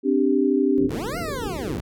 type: chord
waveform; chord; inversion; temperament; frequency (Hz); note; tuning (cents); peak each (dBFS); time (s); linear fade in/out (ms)
sine; C suspended second; none; just; 261.6 / 294.3 / 392.4; C4 / D4 / G4; 0 / +4 / +2; -21; 0.03-0.9; 50
type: low-pass noise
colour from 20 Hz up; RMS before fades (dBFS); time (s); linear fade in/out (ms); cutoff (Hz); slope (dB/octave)
white; -31; 0.78-1.79; 0; 490; 96
type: linear two-way sweep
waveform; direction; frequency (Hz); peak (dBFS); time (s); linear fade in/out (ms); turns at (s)
20% pulse; up then down; 41.2 to 721 to 41.2; -24; 0.89-1.81; 10; 1.18
effects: none